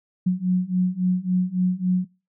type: beating tone pair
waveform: sine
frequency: 180.6 / 184.2 Hz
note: F#3 / F#3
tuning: -42 / -7 cents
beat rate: 3.6 Hz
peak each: -22 / -21 dBFS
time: 0.26-2.05 s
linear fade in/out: 10 ms
effects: noise-tail reverb RT60 0.3 s tail -23 dB re dry